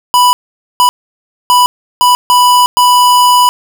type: tone bursts at uneven times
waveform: square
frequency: 987.8 Hz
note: B5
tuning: in tune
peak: -5 dBFS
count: 6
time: 0.14-0.33 / 0.8-0.89 / 1.5-1.66 / 2.01-2.15 / 2.3-2.66 / 2.77-3.49 s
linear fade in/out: 0 ms
effects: none